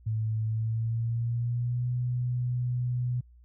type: tone with pitch glide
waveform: sine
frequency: 110 to 123.47 Hz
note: A2 to B2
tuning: 0 to 0 cents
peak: -26 dBFS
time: 0.06-3.21 s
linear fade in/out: 10 ms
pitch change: +200 cents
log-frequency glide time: 0.46-1.88 s
effects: added 60 Hz sine -52 dBFS peak until 3.44 s

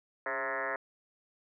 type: tone with frequency modulation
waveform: sine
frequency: 1177 Hz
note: D6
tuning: 3 cents sharp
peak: -31 dBFS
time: 0.26-0.76 s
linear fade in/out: 2 ms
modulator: 128 Hz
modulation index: 6
effects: high-pass 300 Hz 12 dB/octave

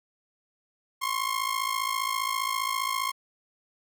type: ring-modulated tone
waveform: sawtooth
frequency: 1070 Hz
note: C6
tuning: 38 cents sharp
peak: -20 dBFS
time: 1.01-3.12 s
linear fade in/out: 20 ms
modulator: 27.5 Hz
effects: none

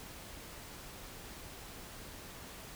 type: silence
effects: pink hiss -49 dBFS RMS until 2.75 s

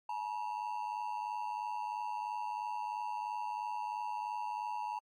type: ring-modulated tone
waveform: triangle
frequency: 906 Hz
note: A#5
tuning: 50 cents flat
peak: -31 dBFS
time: 0.09-4.99 s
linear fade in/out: 5 ms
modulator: 51.5 Hz
effects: AAC 64 kbps

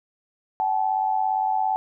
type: tone pair together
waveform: sine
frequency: 762 / 859.5 Hz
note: G5 / A5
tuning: -49 / -41 cents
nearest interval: major second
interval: 208 cents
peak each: -23 dBFS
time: 0.6-1.76 s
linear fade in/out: 0 ms
effects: none

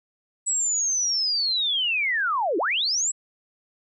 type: linear two-way sweep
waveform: sine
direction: down then up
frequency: 7902 to 302.7 to 7902 Hz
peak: -21 dBFS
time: 0.46-3.12 s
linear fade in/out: 20 ms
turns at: 2.58 s
effects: none

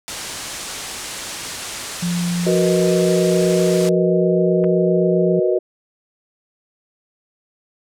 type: low-pass noise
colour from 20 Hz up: white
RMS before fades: -30 dBFS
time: 0.08-3.89 s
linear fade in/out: 0 ms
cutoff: 9200 Hz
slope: 24 dB/octave
type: tone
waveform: sine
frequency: 174.61 Hz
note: F3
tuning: in tune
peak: -18 dBFS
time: 2.02-5.4 s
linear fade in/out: 10 ms
type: chord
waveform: sine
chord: B major seventh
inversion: second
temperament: equal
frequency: 370 / 466.2 / 493.9 / 622.3 Hz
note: F#4 / A#4 / B4 / D#5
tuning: 0 / 0 / 0 / 0 cents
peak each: -17 / -23 / -22 / -21 dBFS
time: 2.46-5.59 s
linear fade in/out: 10 ms
type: clicks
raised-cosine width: 0.5 ms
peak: -20 dBFS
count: 2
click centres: 4.64 / 4.644 s
effects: none

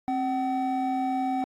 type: tone pair together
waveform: triangle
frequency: 265.3 / 757.6 Hz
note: C4 / F#5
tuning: +24 / +41 cents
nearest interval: octave + tritone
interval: 1817 cents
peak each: -25 / -24 dBFS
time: 0.08-1.44 s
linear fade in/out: 0 ms
effects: tanh soft clip ceiling -18 dBFS + AAC 48 kbps

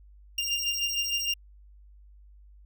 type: beating tone pair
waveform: 25% pulse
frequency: 2794 / 2800.5 Hz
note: F7 / F7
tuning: 0 / +4 cents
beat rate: 6.5 Hz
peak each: -26 dBFS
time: 0.38-1.34 s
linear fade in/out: 5 ms
effects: added 50 Hz sine -50 dBFS peak until 2.65 s

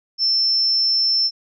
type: tone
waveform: sine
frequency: 5340 Hz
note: E8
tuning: 22 cents sharp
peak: -15 dBFS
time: 0.18-1.31 s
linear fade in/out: 50 ms
effects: none

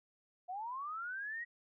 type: linear sweep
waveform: sine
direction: up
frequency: 698.5 to 1923 Hz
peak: -39 dBFS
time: 0.48-1.45 s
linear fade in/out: 20 ms
effects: none

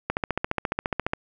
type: click train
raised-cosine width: 0.5 ms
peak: -9 dBFS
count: 16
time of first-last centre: 0.1-1.134 s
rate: 14.5 Hz
effects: none

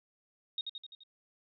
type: tone with echo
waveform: sine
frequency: 3729 Hz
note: A#7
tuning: in tune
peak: -32 dBFS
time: 0.58-0.61 s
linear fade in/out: 2 ms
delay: 85 ms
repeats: 5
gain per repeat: -4 dB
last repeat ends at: 1.035 s
effects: none

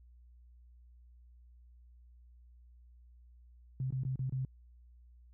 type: tone with dropouts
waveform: sine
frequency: 130.81 Hz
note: C3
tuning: in tune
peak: -32 dBFS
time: 3.8-4.45 s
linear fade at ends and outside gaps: 2 ms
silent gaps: 3.906-3.924 / 4.035-4.05 / 4.158-4.192 / 4.296-4.323 s
effects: added 60 Hz sine -56 dBFS peak until 5.33 s

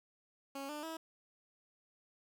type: tone with pitch steps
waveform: 15% pulse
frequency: 275.1 / 298.3 / 323.4 Hz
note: C#4 / D4 / E4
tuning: -13 / +27 / -33 cents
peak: -35 dBFS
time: 0.55-0.97 s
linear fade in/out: 5 ms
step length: 140 ms
effects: none

